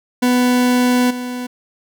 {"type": "tone with level steps", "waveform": "40% pulse", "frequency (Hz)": 248.1, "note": "B3", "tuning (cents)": 8, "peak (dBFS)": [-11, -22], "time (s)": [0.22, 1.47], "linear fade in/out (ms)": 10, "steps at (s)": 1.1, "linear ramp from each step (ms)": 10, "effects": []}